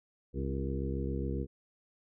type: harmonic tone with a mistuned harmonic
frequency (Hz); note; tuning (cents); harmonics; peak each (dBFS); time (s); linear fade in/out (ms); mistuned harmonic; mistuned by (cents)
67.3; C2; +49; 1 / 2 / 3 / 4 / 5 / 6 / 7; -35 / -38 / -40 / -41 / -42 / -43 / -43; 0.33-1.47; 50; 5; +42
effects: none